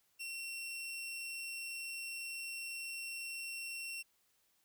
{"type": "tone", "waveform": "sawtooth", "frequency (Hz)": 2722, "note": "F7", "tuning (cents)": -45, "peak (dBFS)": -38, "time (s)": [0.19, 4.03], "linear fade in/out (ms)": 20, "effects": ["white hiss -75 dBFS RMS until 4.64 s"]}